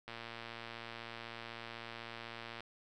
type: click train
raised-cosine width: 0.3 ms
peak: -29 dBFS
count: 294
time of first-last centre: 0.08-2.606 s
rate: 116 Hz
effects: none